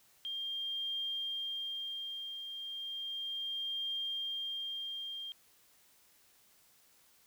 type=tone with tremolo; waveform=sine; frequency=3200 Hz; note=G7; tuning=35 cents sharp; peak=-34 dBFS; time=0.25-5.32 s; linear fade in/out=0 ms; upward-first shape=triangle; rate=0.34 Hz; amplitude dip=55%; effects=white hiss -66 dBFS RMS until 7.26 s